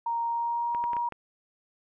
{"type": "tone with pitch glide", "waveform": "sine", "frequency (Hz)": [932.3, 950.8], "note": ["A#5", "A#5"], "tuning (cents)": [0, 34], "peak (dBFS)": -26, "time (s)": [0.06, 1.09], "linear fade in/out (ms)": 5, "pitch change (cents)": 34, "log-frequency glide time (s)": [0.25, 0.88]}
{"type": "clicks", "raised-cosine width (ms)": 0.5, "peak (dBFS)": -24, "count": 5, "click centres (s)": [0.748, 0.84, 0.933, 0.967, 1.123]}
{"effects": []}